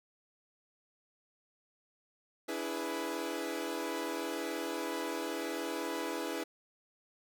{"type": "chord", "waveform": "sawtooth", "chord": "E dominant seventh", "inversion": "third", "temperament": "equal with one note detuned", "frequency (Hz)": [288.8, 329.6, 415.3, 493.9], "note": ["D4", "E4", "G#4", "B4"], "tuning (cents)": [-29, 0, 0, 0], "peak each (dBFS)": [-38, -35, -38, -37], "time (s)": [2.48, 6.44], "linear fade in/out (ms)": 10, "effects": []}